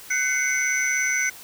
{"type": "tone cluster", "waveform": "sine", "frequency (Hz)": [1504, 2069, 2206, 6000], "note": ["F#6", "C7", "C#7", "F#8"], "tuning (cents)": [28, -20, -9, 23], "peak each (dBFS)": -25, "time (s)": [0.1, 1.3], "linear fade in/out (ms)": 10, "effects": ["tanh soft clip ceiling -14 dBFS", "white hiss -43 dBFS RMS until 1.43 s"]}